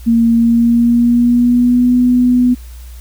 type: tone with pitch glide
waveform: sine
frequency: 230.9 to 247.5 Hz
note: A#3 to B3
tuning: -16 to +4 cents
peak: -7 dBFS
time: 0.06-2.55 s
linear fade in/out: 20 ms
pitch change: +120 cents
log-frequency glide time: 0.31-1.95 s
effects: added 60 Hz sine -29 dBFS peak until 3 s + white hiss -44 dBFS RMS until 3 s